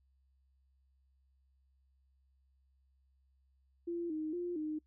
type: tone with pitch steps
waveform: sine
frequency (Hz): 342.6 / 311.1 / 351.4 / 307.6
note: F4 / D#4 / F4 / D#4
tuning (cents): -33 / 0 / +11 / -20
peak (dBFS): -35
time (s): 3.87-4.79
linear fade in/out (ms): 10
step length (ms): 230
effects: noise-tail reverb RT60 0.1 s tail -25 dB re dry + added 66 Hz sine -69 dBFS peak until 4.86 s